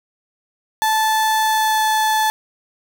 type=tone with pitch glide; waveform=35% pulse; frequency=874 to 869 Hz; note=A5 to A5; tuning=-12 to -22 cents; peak=-13 dBFS; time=0.82-2.3 s; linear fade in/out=0 ms; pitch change=-10 cents; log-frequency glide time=1.4-1.84 s; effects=none